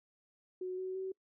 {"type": "tone with pitch steps", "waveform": "sine", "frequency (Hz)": [368.2, 373.8, 379.4], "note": ["F#4", "F#4", "F#4"], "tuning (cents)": [-8, 18, 43], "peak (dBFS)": -36, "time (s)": [0.61, 1.12], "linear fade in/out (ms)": 5, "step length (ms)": 170, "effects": ["noise-tail reverb RT60 0.1 s tail -26 dB re dry"]}